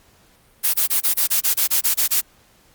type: noise bursts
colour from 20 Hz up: blue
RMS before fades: -17 dBFS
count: 12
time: 0.63-2.214 s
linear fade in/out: 20 ms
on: 110 ms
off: 24 ms
effects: pink hiss -55 dBFS RMS until 2.74 s + Opus 48 kbps